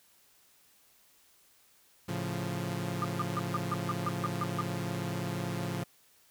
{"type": "chord", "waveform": "sawtooth", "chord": "A augmented", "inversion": "none", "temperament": "equal", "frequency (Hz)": [110, 138.59, 174.61], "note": ["A2", "C#3", "E#3"], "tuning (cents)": [0, 0, 0], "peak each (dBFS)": [-34, -34, -32], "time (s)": [2.08, 5.84], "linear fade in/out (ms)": 10}
{"type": "tone bursts", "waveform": "sine", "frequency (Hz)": 1209, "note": "D6", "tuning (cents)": 50, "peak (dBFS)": -29, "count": 10, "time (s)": [3.02, 4.61], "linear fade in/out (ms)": 0, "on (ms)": 24, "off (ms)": 150}
{"effects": ["white hiss -64 dBFS RMS until 6.3 s"]}